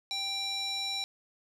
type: tone with band-pass filter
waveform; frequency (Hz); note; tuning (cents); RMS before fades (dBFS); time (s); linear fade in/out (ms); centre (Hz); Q
square; 786; G5; +4; -34; 0.11-1.04; 0; 4400; 4
effects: none